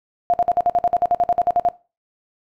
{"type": "tone bursts", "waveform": "sine", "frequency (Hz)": 702, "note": "F5", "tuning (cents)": 9, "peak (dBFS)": -13, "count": 16, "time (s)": [0.3, 1.687], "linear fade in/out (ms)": 0, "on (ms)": 37, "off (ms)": 53, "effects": ["noise-tail reverb RT60 0.3 s tail -19 dB re dry"]}